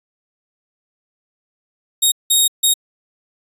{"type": "tone bursts at uneven times", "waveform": "10% pulse", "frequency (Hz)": 3742, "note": "A#7", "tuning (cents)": 6, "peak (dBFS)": -3, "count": 3, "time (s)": [[2.02, 2.12], [2.3, 2.48], [2.63, 2.74]], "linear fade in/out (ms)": 10, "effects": ["resampled to 32000 Hz"]}